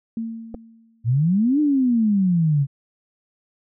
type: tone with exponential decay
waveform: sine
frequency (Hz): 226.8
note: A#3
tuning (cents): -47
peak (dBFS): -22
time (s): 0.17-1.09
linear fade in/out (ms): 2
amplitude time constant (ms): 200
type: clicks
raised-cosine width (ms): 2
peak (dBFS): -20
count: 2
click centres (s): 0.543 / 0.547
type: exponential two-way sweep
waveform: sine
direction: up then down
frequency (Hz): 110 to 306.1 to 135.3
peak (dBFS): -15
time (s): 1.04-2.67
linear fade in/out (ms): 50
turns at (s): 1.6
effects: none